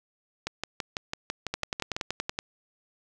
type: two click trains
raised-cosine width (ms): 0.2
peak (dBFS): -13 / -12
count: 10 / 10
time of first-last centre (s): 0.47-1.965 / 1.54-2.389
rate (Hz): 6.02 / 10.6
effects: none